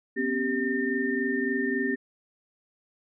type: tone cluster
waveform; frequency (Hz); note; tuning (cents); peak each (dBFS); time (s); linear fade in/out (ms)
sine; 246.9 / 270.5 / 391.8 / 1813; B3 / C#4 / G4 / A#6; 0 / -42 / -1 / -49; -30; 0.16-1.96; 20
effects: none